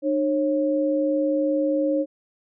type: tone pair together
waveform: sine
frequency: 302.5 / 545.3 Hz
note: D#4 / C#5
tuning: -49 / -29 cents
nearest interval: minor seventh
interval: 1020 cents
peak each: -22 dBFS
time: 0.02-2.06 s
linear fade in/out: 50 ms
effects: none